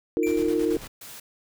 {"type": "chord", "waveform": "sine", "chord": "Eb suspended second", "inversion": "none", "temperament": "equal with one note detuned", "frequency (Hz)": [311.1, 349.2, 457.1], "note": ["Eb4", "F4", "Bb4"], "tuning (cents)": [0, 0, -34], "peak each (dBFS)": -25, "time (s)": [0.17, 0.77], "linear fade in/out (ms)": 0}
{"type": "tone with exponential decay", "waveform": "square", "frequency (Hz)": 2349, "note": "D7", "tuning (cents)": 0, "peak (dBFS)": -32, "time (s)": [0.23, 0.69], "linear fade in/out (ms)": 1, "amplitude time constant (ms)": 99}
{"type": "noise with tremolo", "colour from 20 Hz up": "pink", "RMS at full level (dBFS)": -39, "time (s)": [0.26, 0.88], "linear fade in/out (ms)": 10, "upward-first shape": "square", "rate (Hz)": 9, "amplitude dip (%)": 45}
{"type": "noise", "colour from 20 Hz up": "white", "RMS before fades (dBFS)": -42, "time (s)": [1.01, 1.2], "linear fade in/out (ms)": 5}
{"effects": []}